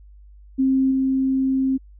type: tone with level steps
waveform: sine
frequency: 265.2 Hz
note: C4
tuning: 23 cents sharp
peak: -15 / -17 dBFS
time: 0.58-1.78 s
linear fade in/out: 20 ms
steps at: 0.91 s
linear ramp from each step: 5 ms
effects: added 50 Hz sine -43 dBFS peak until 1.99 s